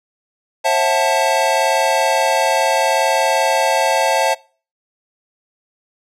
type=chord; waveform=square; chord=F# half-diminished seventh; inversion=second; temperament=equal with one note detuned; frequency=537 / 659.3 / 740 / 880 Hz; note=C5 / E5 / F#5 / A5; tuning=+45 / 0 / 0 / 0 cents; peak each=-20 / -19 / -22 / -18 dBFS; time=0.64-4.35 s; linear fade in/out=20 ms; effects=noise-tail reverb RT60 0.4 s tail -24 dB re dry + low-pass 11000 Hz 12 dB/octave